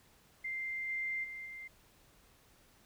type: tone with level steps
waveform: sine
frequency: 2092 Hz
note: C7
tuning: 1 cent flat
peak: -36 / -34 / -42 / -44 dBFS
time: 0.44-1.68 s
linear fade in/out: 10 ms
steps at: 0.88 / 1.23 / 1.45 s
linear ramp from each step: 20 ms
effects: pink hiss -65 dBFS RMS until 2.85 s